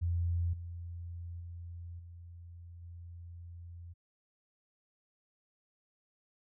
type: tone with level steps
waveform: sine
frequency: 85.9 Hz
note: F2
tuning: 28 cents flat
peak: -29 / -40 / -42 / -47 / -45 dBFS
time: 0.01-3.94 s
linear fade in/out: 20 ms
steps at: 0.53 / 1.4 / 1.99 / 2.82 s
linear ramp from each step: 5 ms
effects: none